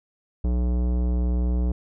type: tone with tanh clipping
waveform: sine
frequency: 60.8 Hz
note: B1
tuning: 26 cents flat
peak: -22 dBFS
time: 0.44-1.72 s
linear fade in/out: 5 ms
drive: 17 dB
effects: none